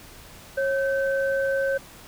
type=tone pair together; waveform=sine; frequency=545 / 1541.5 Hz; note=C#5 / G6; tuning=-29 / -29 cents; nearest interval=octave + tritone; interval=1800 cents; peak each=-22 / -28 dBFS; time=0.57-1.78 s; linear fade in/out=10 ms; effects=pink hiss -46 dBFS RMS until 2.07 s